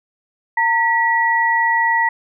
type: tone pair together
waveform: sine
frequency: 914.4 / 1936 Hz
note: A#5 / B6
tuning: -34 / -35 cents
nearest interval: octave + minor second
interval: 1299 cents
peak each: -16 dBFS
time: 0.57-2.09 s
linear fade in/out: 5 ms
effects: none